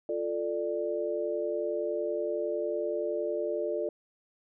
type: chord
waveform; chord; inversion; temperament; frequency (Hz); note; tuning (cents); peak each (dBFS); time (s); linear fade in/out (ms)
sine; D minor; first; equal with one note detuned; 349.2 / 440 / 591.8; F4 / A4 / D5; 0 / 0 / +13; -34 / -33 / -32; 0.09-3.89; 2
effects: none